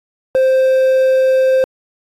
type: tone with quantisation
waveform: triangle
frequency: 523.3 Hz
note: C5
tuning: in tune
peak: -7 dBFS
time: 0.35-1.64 s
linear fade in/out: 0 ms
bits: 6
effects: AAC 32 kbps